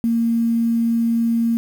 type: tone with quantisation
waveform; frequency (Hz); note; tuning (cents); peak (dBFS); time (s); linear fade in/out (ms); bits
sine; 230.9; A#3; -16; -15; 0.04-1.57; 0; 7
effects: none